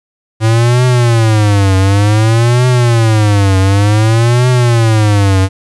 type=tone with vibrato; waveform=square; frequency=109.5 Hz; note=A2; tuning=8 cents flat; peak=-7 dBFS; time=0.4-5.49 s; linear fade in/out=50 ms; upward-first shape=triangle; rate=0.55 Hz; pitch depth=260 cents each way; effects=resampled to 24000 Hz + 8-bit